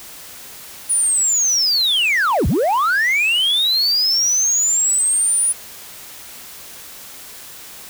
sine linear two-way sweep, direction down then up, 9810 to 49.64 to 9810 Hz, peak -11 dBFS, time 0.89-5.53 s, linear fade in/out 20 ms, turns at 2.47 s, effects tanh soft clip ceiling -13 dBFS + white hiss -37 dBFS RMS until 7.89 s

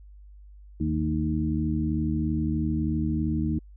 harmonic tone with a mistuned harmonic, 77.78 Hz, D#2, in tune, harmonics 1 / 2 / 3 / 4, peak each -29 / -29 / -29 / -29 dBFS, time 0.8-3.59 s, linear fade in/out 5 ms, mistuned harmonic 3, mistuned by -40 cents, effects added 50 Hz sine -45 dBFS peak until 3.76 s

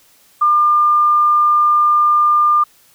sine tone, 1200 Hz, D6, 37 cents sharp, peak -9 dBFS, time 0.41-2.64 s, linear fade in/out 10 ms, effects white hiss -51 dBFS RMS until 2.94 s

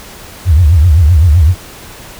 sine tone with vibrato, 81.4 Hz, E2, 21 cents flat, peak -3 dBFS, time 0.45-1.55 s, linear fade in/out 50 ms, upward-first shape triangle, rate 7.8 Hz, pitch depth 280 cents each way, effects pink hiss -32 dBFS RMS until 2.19 s

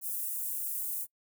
white high-pass noise, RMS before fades -35 dBFS, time 0.01-1.07 s, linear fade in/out 50 ms, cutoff 9300 Hz, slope 24 dB/octave, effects noise-tail reverb RT60 0.1 s tail -25 dB re dry

